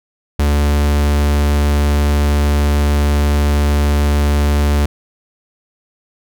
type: tone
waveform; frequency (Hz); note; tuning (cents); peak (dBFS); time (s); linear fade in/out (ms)
45% pulse; 72.8; D2; -15; -11; 0.39-4.86; 5
effects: none